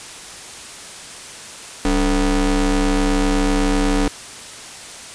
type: ring-modulated tone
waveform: 35% pulse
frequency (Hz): 160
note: D#3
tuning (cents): +49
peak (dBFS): -10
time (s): 1.85-4.08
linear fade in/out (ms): 2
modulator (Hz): 126
effects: white hiss -35 dBFS RMS until 5.14 s + resampled to 22050 Hz